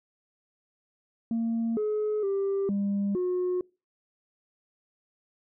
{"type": "tone with pitch steps", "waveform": "sine", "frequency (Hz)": [229, 424.9, 393.6, 200.5, 362.3], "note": ["A#3", "G#4", "G4", "G3", "F#4"], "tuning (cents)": [-31, 40, 7, 39, -36], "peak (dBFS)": -23, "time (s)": [1.31, 3.61], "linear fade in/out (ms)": 2, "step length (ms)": 460, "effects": ["noise-tail reverb RT60 0.3 s tail -26 dB re dry", "tanh soft clip ceiling -23 dBFS"]}